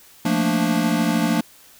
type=chord; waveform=square; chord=Bb major seventh; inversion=second; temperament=equal; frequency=174.61 / 220 / 233.1 / 293.7 Hz; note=F3 / A3 / Bb3 / D4; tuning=0 / 0 / 0 / 0 cents; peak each=-24 dBFS; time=0.25-1.41 s; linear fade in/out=5 ms; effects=white hiss -49 dBFS RMS until 1.79 s

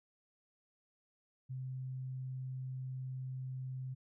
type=tone; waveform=sine; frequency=129.9 Hz; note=C3; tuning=12 cents flat; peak=-39 dBFS; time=1.49-3.95 s; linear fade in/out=20 ms; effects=none

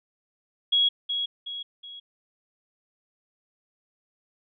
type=tone with echo; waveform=sine; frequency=3322 Hz; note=G#7; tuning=in tune; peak=-18 dBFS; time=0.72-0.89 s; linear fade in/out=10 ms; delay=370 ms; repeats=3; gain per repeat=-7 dB; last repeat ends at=2 s; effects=none

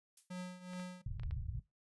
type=noise with exponential decay; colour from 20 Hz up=violet; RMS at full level=-50 dBFS; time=0.17-0.33 s; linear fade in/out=5 ms; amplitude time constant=34 ms
type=tone with tremolo; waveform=square; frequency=181.4 Hz; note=F#3; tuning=34 cents flat; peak=-40 dBFS; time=0.3-1.02 s; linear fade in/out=10 ms; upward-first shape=triangle; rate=2.5 Hz; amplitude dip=80%
type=clicks; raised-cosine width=0.3 ms; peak=-38 dBFS; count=5; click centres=0.734 / 0.798 / 1.197 / 1.234 / 1.31 s
type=low-pass noise; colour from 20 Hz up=white; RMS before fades=-41 dBFS; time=1.06-1.6 s; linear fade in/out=5 ms; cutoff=130 Hz; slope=48 dB/octave
effects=noise-tail reverb RT60 0.2 s tail -19 dB re dry + resampled to 24000 Hz

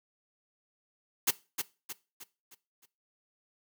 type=noise with echo; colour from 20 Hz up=white; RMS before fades=-25 dBFS; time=1.27-1.31 s; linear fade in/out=10 ms; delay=310 ms; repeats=5; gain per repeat=-7 dB; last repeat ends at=2.86 s; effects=noise-tail reverb RT60 0.3 s tail -19 dB re dry + high-pass 200 Hz 12 dB/octave

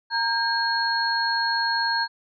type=tone cluster; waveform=sine; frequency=925 / 1606 / 4302 Hz; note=A#5 / G6 / C8; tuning=-14 / +41 / +47 cents; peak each=-25 / -25 / -26 dBFS; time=0.1-2.08 s; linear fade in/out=50 ms; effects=none

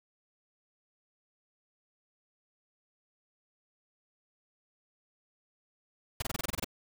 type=noise bursts; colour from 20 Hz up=pink; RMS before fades=-33 dBFS; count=10; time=6.2-6.645 s; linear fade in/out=5 ms; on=22 ms; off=25 ms; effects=none

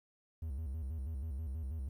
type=tone with vibrato; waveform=triangle; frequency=72.9 Hz; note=D2; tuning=12 cents flat; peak=-35 dBFS; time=0.42-1.89 s; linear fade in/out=5 ms; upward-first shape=square; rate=6.2 Hz; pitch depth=170 cents each way; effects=12-bit

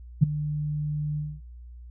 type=tone with ADSR envelope; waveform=sine; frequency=150 Hz; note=D3; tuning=37 cents sharp; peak=-10 dBFS; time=0.21-1.41 s; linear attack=22 ms; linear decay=10 ms; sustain=-16 dB; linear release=240 ms; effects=added 60 Hz sine -41 dBFS peak until 1.9 s

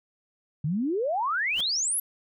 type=exponential sweep; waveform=sine; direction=up; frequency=138.59 to 11840 Hz; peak=-24 dBFS; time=0.64-2 s; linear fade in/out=5 ms
type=noise with exponential growth; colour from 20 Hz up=pink; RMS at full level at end=-34 dBFS; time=1.49-1.61 s; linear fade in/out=5 ms; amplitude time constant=25 ms
effects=none

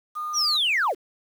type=tone; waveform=sine; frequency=1219 Hz; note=D#6; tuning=36 cents flat; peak=-27 dBFS; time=0.15-0.58 s; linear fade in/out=20 ms
type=linear sweep; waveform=sine; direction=down; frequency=6040 to 282.2 Hz; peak=-18 dBFS; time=0.33-0.95 s; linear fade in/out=50 ms
effects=tanh soft clip ceiling -17 dBFS + 8-bit

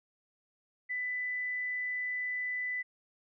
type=tone; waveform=sine; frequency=1994 Hz; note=B6; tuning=16 cents sharp; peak=-32 dBFS; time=0.89-2.83 s; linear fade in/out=20 ms; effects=none

